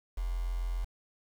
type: tone with quantisation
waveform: sine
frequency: 43.65 Hz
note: F1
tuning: in tune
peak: -30 dBFS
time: 0.17-0.85 s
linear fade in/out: 10 ms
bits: 8
effects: none